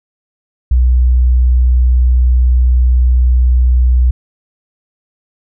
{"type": "tone", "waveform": "sine", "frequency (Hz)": 62, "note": "B1", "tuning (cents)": 7, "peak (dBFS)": -6, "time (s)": [0.71, 4.11], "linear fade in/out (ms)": 5, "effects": []}